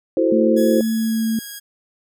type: chord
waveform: sine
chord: F# half-diminished seventh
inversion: third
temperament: equal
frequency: 329.6 / 370 / 440 / 523.3 Hz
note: E4 / F#4 / A4 / C5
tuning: 0 / 0 / 0 / 0 cents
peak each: -18 / -21 / -23 / -18 dBFS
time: 0.17-0.81 s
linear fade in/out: 2 ms
type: tone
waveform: sine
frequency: 223.3 Hz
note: A3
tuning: 26 cents sharp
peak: -17 dBFS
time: 0.32-1.39 s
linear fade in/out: 2 ms
type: tone with pitch glide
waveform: 5% pulse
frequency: 1684 to 1642.7 Hz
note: G#6 to G#6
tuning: +24 to -19 cents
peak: -21 dBFS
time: 0.56-1.6 s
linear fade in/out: 20 ms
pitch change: -43 cents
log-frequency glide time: 0.9-1.25 s
effects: none